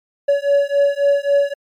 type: beating tone pair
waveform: triangle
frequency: 564 / 567.7 Hz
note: C#5 / C#5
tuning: +30 / +41 cents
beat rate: 3.7 Hz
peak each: -14 dBFS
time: 0.28-1.54 s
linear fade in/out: 10 ms
effects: MP3 96 kbps